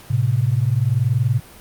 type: tone pair together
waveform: sine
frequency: 110.19 / 130.81 Hz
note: A2 / C3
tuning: +3 / 0 cents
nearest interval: minor third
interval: 297 cents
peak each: -18 dBFS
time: 0.1-1.4 s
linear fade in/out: 10 ms
effects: pink hiss -43 dBFS RMS until 1.6 s + Opus 48 kbps